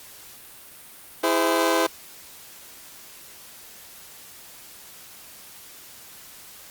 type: chord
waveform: 20% pulse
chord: E augmented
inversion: none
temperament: just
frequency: 329.6 / 412 / 515 Hz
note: E4 / G#4 / B#4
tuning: 0 / -14 / -28 cents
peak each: -18 / -21 / -18 dBFS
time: 1.23-1.87 s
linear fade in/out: 10 ms
effects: white hiss -45 dBFS RMS until 6.7 s + Opus 48 kbps